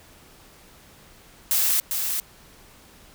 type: noise with echo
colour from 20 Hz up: blue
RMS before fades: -21 dBFS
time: 1.51-1.8 s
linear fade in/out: 0 ms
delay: 400 ms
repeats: 1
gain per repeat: -5 dB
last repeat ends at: 2.2 s
effects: pink hiss -51 dBFS RMS until 3.14 s